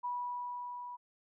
sine tone with level ramp, 978 Hz, B5, 17 cents flat, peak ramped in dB -33 to -42 dBFS, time 0.03-0.97 s, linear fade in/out 20 ms, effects none

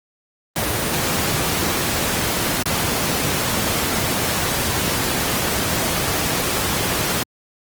pink noise with dropouts, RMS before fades -20 dBFS, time 0.56-7.23 s, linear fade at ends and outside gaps 2 ms, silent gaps 2.627-2.657 s, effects high-pass 80 Hz 12 dB/octave + Opus 24 kbps

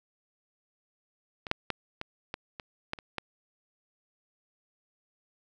clicks, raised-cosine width 0.3 ms, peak -22 / -8 / -13 / -19 / -18 / -23 / -15 / -28 / -16 dBFS, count 9, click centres 1.468 / 1.514 / 1.703 / 2.014 / 2.341 / 2.598 / 2.934 / 2.988 / 3.183 s, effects none

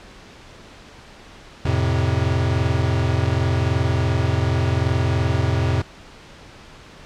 square chord, F major, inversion none, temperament equal, 87.31 / 110 / 130.81 Hz, F2 / A2 / C3, 0 / 0 / 0 cents, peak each -22 / -23 / -23 dBFS, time 1.65-5.82 s, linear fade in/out 5 ms, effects pink hiss -43 dBFS RMS until 7.05 s + low-pass 5000 Hz 12 dB/octave

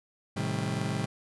35% pulse chord, A half-diminished seventh, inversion none, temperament just, 110 / 132 / 158.4 / 198 Hz, A2 / C3 / Eb3 / G3, 0 / +16 / +31 / +18 cents, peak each -33 dBFS, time 0.36-1.06 s, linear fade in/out 10 ms, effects resampled to 24000 Hz

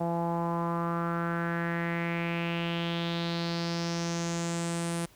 sawtooth tone with low-pass filter sweep, 169.4 Hz, E3, 48 cents sharp, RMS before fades -31 dBFS, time 0-5.06 s, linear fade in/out 10 ms, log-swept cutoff 760 to 9800 Hz, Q 4, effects pink hiss -59 dBFS RMS until 5.15 s

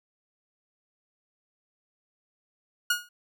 sawtooth tone with exponential decay, 1440 Hz, F#6, 47 cents flat, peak -16 dBFS, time 2.9-3.09 s, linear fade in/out 5 ms, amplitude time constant 41 ms, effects none

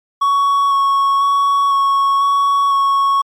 triangle tone with vibrato, 1112 Hz, C#6, 5 cents sharp, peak -9 dBFS, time 0.21-3.22 s, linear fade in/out 10 ms, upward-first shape square, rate 1 Hz, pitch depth 10 cents each way, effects MP3 96 kbps

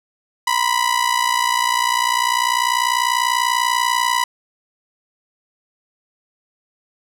sawtooth ring-modulated tone, 987.8 Hz, B5, in tune, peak -9 dBFS, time 0.47-4.24 s, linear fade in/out 2 ms, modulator 30.1 Hz, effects low-pass 12000 Hz 12 dB/octave

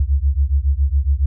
sine beating tone pair, 66.4 / 73.6 Hz, C2 / D2, +26 / +4 cents, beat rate 7.2 Hz, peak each -16 / -17 dBFS, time 0-1.26 s, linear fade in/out 5 ms, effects none

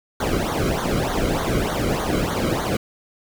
brown noise with flanger, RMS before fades -22 dBFS, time 0.2-2.77 s, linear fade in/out 5 ms, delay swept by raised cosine 0.38 to 1.16 ms, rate 3.3 Hz, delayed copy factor -0.9, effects none

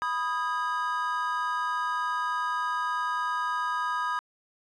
triangle chord, G# minor, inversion first, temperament equal with one note detuned, 987.8 / 1244.5 / 1629.9 Hz, B5 / D#6 / G#6, 0 / 0 / -33 cents, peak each -29 / -28 / -32 dBFS, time 0.02-4.19 s, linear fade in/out 0 ms, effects resampled to 24000 Hz

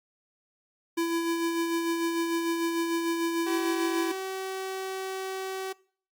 square tone with tremolo, 334.6 Hz, E4, 26 cents sharp, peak -25 dBFS, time 0.97-4.12 s, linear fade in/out 10 ms, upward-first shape sine, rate 6.7 Hz, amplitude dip 35%
sawtooth tone, 380.8 Hz, F#4, 50 cents sharp, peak -28 dBFS, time 3.46-5.73 s, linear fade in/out 10 ms
effects noise-tail reverb RT60 0.5 s tail -23 dB re dry + Opus 48 kbps

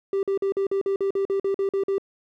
triangle tone bursts, 392 Hz, G4, in tune, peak -18 dBFS, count 13, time 0.13-1.982 s, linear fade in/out 2 ms, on 100 ms, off 46 ms, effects tanh soft clip ceiling -14 dBFS

